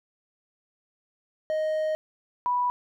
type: tone pair in turn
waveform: triangle / sine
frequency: 623 / 983.5 Hz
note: D#5 / B5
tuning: +2 / -7 cents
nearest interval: minor sixth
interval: 791 cents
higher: second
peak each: -22 dBFS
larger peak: neither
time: 1.5-1.95 / 2.46-2.7 s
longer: first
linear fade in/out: 0 ms
effects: none